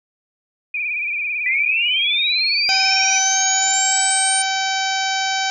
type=tone with vibrato; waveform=sine; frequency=2403 Hz; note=D7; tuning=39 cents sharp; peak=-20 dBFS; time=0.74-3.19 s; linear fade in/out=5 ms; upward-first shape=sine; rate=18 Hz; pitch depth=68 cents each way
type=linear sweep; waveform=sine; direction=up; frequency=1963 to 8810 Hz; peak=-17 dBFS; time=1.46-4.42 s; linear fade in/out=2 ms
type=harmonic tone; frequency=769 Hz; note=G5; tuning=33 cents flat; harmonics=1 / 2 / 3 / 4 / 5 / 6 / 7 / 8 / 9; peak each=-22 / -25 / -27 / -28 / -29 / -30 / -30 / -31 / -32 dBFS; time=2.69-5.5 s; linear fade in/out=0 ms
effects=none